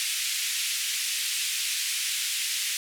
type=band-pass noise; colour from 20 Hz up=pink; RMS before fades=-29 dBFS; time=0-2.77 s; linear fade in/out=0 ms; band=2300 to 12000 Hz; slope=24 dB/octave; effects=none